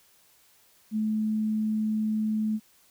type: tone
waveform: sine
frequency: 216.1 Hz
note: A3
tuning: 31 cents flat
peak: -24 dBFS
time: 0.91-2.6 s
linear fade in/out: 50 ms
effects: white hiss -61 dBFS RMS until 2.9 s

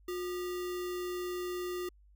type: tone with sample-and-hold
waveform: sine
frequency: 358.7 Hz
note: F4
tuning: 46 cents sharp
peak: -34 dBFS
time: 0.08-1.89 s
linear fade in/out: 5 ms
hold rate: 1575 Hz
effects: added 50 Hz sine -58 dBFS peak until 2.15 s

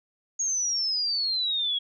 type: exponential sweep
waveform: sine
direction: down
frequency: 6645 to 3300 Hz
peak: -24 dBFS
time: 0.39-1.79 s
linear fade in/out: 10 ms
effects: none

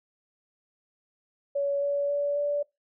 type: tone with pitch steps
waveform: sine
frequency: 564 / 569.2 / 574.5 / 579.9 Hz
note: C#5 / C#5 / D5 / D5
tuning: +30 / +46 / -38 / -22 cents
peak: -24 dBFS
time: 1.55-2.63 s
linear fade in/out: 10 ms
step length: 270 ms
effects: noise-tail reverb RT60 0.2 s tail -23 dB re dry

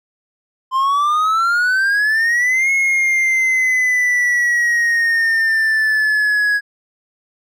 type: exponential two-way sweep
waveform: triangle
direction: up then down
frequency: 1039 to 2175 to 1661 Hz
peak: -11 dBFS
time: 0.71-6.61 s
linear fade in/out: 50 ms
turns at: 2.71 s
effects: none

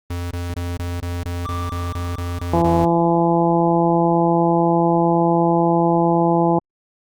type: tone bursts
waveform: square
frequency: 87.31 Hz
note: F2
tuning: in tune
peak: -23 dBFS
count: 12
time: 0.1-2.851 s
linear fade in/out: 5 ms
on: 210 ms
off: 21 ms
type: tone with exponential decay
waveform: triangle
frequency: 1174.7 Hz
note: D6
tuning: in tune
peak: -24 dBFS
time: 1.45-4.31 s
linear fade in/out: 5 ms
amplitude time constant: 620 ms
type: harmonic tone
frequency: 169 Hz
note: E3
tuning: 43 cents sharp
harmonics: 1 / 2 / 3 / 4 / 5 / 6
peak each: -19 / -18 / -23 / -22 / -20 / -28 dBFS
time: 2.53-6.59 s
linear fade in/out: 5 ms
effects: Opus 24 kbps

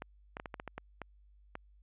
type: clicks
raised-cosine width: 0.5 ms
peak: -25 dBFS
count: 10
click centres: 0.021 / 0.369 / 0.399 / 0.458 / 0.542 / 0.599 / 0.677 / 0.78 / 1.017 / 1.554 s
effects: added 50 Hz sine -59 dBFS peak until 1.82 s + resampled to 8000 Hz

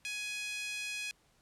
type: tone with high-pass filter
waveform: 5% pulse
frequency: 836 Hz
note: G#5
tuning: 11 cents sharp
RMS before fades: -39 dBFS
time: 0.05-1.11 s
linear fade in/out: 0 ms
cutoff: 2300 Hz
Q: 5.3
effects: pink hiss -69 dBFS RMS until 1.41 s + low-pass 11000 Hz 12 dB/octave

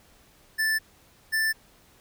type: tone pair in turn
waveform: square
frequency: 1760 / 1766.3 Hz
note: A6 / A6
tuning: 0 / +6 cents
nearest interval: unison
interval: 6 cents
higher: second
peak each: -23 dBFS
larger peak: neither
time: 0.58-0.79 / 1.32-1.53 s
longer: neither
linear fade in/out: 20 ms
effects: pink hiss -58 dBFS RMS until 2 s

